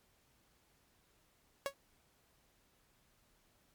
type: tone with exponential decay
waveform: sawtooth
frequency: 554.4 Hz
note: C#5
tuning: in tune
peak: -27 dBFS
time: 1.66-1.74 s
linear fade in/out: 0 ms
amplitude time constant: 17 ms
effects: pink hiss -72 dBFS RMS until 3.74 s + MP3 96 kbps